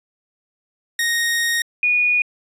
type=tone pair in turn; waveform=sawtooth / sine; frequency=1864.7 / 2456 Hz; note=A#6 / D#7; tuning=0 / -23 cents; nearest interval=perfect fourth; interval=477 cents; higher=second; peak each=-14 dBFS; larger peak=neither; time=0.99-1.62 / 1.83-2.22 s; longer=first; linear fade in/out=2 ms; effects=resampled to 32000 Hz